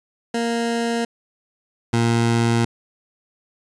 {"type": "tone pair in turn", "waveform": "20% pulse", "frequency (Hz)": [233.1, 116.55], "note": ["A#3", "A#2"], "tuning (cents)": [0, 0], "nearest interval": "octave", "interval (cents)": 1200, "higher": "first", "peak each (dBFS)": [-15, -11], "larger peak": "second", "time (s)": [[0.34, 1.05], [1.93, 2.65]], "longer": "second", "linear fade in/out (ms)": 5, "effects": ["resampled to 22050 Hz"]}